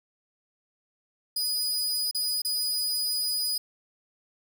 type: tone with dropouts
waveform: sawtooth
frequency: 4953 Hz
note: D#8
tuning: 9 cents flat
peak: -23 dBFS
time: 1.36-3.58 s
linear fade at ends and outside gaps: 5 ms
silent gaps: 2.112-2.147 / 2.419-2.448 s
effects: none